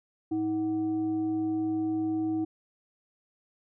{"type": "tone with frequency modulation", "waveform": "sine", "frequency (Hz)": 318.7, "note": "D#4", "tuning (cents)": 42, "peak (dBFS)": -26, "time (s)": [0.31, 2.45], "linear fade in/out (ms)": 10, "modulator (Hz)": 426, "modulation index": 0.31, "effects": []}